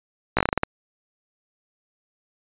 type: slowing click train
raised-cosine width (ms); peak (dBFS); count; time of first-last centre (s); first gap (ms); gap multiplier
0.5; -4; 9; 0.37-0.634; 16; 1.2
effects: resampled to 8000 Hz